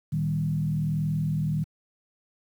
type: tone with frequency modulation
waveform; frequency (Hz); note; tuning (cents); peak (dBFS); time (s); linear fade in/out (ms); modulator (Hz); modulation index
sine; 154.8; D#3; -9; -23; 0.12-1.64; 10; 41.3; 0.82
effects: high-pass 80 Hz 12 dB/octave + 9-bit